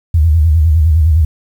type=tone with vibrato; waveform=sine; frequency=79.2 Hz; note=D#2; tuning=31 cents sharp; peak=-6 dBFS; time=0.14-1.25 s; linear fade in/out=5 ms; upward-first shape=square; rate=9.8 Hz; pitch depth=100 cents each way; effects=7-bit